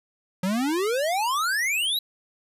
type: exponential sweep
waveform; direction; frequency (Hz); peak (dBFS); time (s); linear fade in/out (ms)
square; up; 178 to 4016; -23; 0.43-1.99; 5
effects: resampled to 32000 Hz